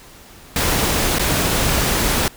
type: noise with dropouts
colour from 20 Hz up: pink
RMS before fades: -18 dBFS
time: 0.56-2.28 s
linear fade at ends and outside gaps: 1 ms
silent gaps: 1.185-1.195 s
effects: pink hiss -43 dBFS RMS until 2.36 s